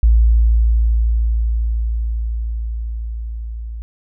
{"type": "tone with level ramp", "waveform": "sine", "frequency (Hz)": 56.4, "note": "A1", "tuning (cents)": 44, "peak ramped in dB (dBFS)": [-7, -25], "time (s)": [0.03, 3.82], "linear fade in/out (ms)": 0, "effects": []}